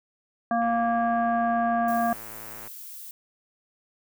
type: harmonic tone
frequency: 233.1 Hz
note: A#3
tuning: in tune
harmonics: 1 / 3 / 5 / 7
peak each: -27 / -23 / -31 / -34 dBFS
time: 0.51-2.13 s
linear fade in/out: 2 ms
type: click train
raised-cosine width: 0.5 ms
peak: -29 dBFS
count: 227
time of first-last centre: 0.62-2.675 s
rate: 110 Hz
type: noise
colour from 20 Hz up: violet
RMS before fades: -41 dBFS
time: 1.88-3.11 s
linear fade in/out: 2 ms
effects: none